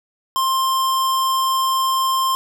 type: tone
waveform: square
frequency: 1054 Hz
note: C6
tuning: 12 cents sharp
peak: -17 dBFS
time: 0.36-2.35 s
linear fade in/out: 0 ms
effects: none